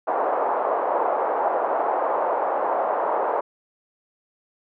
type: band-pass noise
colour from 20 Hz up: pink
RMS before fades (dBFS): -23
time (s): 0.07-3.41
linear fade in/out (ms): 10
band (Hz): 520 to 1000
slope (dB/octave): 24
effects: none